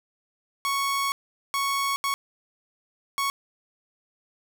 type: tone bursts at uneven times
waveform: sawtooth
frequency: 1108.7 Hz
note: C#6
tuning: in tune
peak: -20 dBFS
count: 4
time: 0.65-1.12 / 1.54-1.96 / 2.04-2.14 / 3.18-3.3 s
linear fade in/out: 0 ms
effects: none